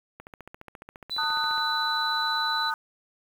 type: click train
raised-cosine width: 0.5 ms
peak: -27 dBFS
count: 21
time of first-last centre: 0.2-1.579 s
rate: 14.5 Hz
type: tone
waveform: sine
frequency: 3983 Hz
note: B7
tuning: 14 cents sharp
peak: -28 dBFS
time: 1.1-2.71 s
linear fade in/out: 20 ms
type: chord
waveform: sine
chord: D# diminished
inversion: second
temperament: just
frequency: 896 / 1244.5 / 1493.4 Hz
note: A5 / D#6 / F#6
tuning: +31 / 0 / +16 cents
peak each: -30 dBFS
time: 1.18-2.74 s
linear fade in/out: 2 ms
effects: 8-bit